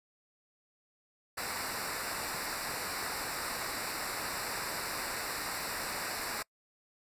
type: noise with comb filter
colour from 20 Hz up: pink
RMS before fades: -37 dBFS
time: 1.37-6.43 s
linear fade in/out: 10 ms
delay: 0.31 ms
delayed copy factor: -0.85
effects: noise-tail reverb RT60 0.1 s tail -26 dB re dry + resampled to 32000 Hz